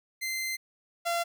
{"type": "tone pair in turn", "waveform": "sawtooth", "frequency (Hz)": [2076, 684.8], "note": ["C7", "F5"], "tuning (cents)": [-14, -34], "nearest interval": "octave + perfect fifth", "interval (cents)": 1920, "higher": "first", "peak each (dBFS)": [-27, -23], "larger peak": "second", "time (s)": [[0.21, 0.57], [1.05, 1.24]], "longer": "first", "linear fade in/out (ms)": 20, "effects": []}